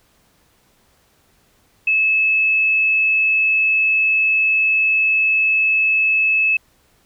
sine tone, 2600 Hz, E7, 24 cents flat, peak -13 dBFS, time 1.87-6.57 s, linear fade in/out 5 ms, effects pink hiss -58 dBFS RMS until 7.05 s

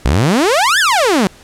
sawtooth exponential two-way sweep, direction up then down, 55 to 1826 to 176.1 Hz, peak -6 dBFS, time 0.05-1.27 s, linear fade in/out 0 ms, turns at 0.79 s, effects pink hiss -42 dBFS RMS until 1.43 s + low-pass 10000 Hz 12 dB/octave

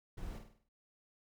brown noise with echo, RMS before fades -44 dBFS, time 0.17-0.39 s, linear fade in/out 10 ms, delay 50 ms, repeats 6, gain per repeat -6 dB, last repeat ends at 0.69 s, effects none

